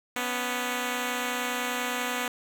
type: tone pair together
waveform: 5% pulse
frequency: 247 / 277.2 Hz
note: B3 / C#4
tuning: 0 / 0 cents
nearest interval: major second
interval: 200 cents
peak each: -17 / -25 dBFS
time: 0.16-2.28 s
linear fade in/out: 2 ms
effects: none